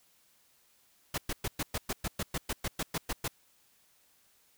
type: noise bursts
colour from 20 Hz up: pink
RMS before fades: -33 dBFS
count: 15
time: 1.14-3.28 s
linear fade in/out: 5 ms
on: 40 ms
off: 110 ms
effects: white hiss -67 dBFS RMS until 4.57 s